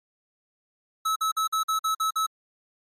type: tone bursts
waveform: square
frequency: 1298 Hz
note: E6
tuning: 27 cents flat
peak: -23 dBFS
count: 8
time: 1.05-2.266 s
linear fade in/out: 10 ms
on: 110 ms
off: 48 ms
effects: MP3 64 kbps